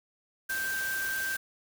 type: tone in noise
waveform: sine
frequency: 1568 Hz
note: G6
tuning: in tune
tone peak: -30 dBFS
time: 0.49-1.37 s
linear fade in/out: 10 ms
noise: white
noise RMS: -38 dBFS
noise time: 0.49-1.37 s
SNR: +5 dB
effects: none